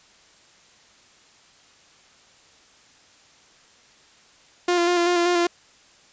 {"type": "tone with vibrato", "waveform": "sawtooth", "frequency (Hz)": 349.2, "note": "F4", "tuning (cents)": 0, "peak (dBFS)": -14, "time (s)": [4.68, 5.47], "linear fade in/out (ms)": 5, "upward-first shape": "square", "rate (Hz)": 5.2, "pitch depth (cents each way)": 22, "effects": ["white hiss -54 dBFS RMS until 6.12 s", "resampled to 16000 Hz"]}